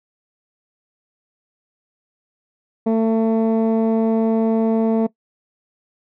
15% pulse tone with low-pass filter, 223.7 Hz, A3, 29 cents sharp, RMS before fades -17 dBFS, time 2.86-5.07 s, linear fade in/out 10 ms, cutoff 490 Hz, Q 0.62, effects noise-tail reverb RT60 0.1 s tail -20 dB re dry

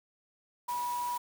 sine tone in noise, 973 Hz, B5, 26 cents flat, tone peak -31 dBFS, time 0.68-1.18 s, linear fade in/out 10 ms, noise white, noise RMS -45 dBFS, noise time 0.68-1.18 s, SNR +11 dB, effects none

